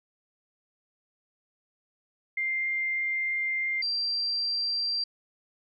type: tone pair in turn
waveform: sine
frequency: 2101 / 4717 Hz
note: C7 / D8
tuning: +7 / +7 cents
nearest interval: octave + major second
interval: 1400 cents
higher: second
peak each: -26 dBFS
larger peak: neither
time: 2.37-3.82 / 3.82-5.04 s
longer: first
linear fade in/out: 5 ms
effects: none